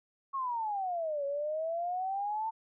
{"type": "exponential two-way sweep", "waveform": "sine", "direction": "down then up", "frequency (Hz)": [1108.7, 554.4, 903], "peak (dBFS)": -31, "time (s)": [0.33, 2.51], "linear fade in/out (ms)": 20, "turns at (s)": 1.25, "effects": []}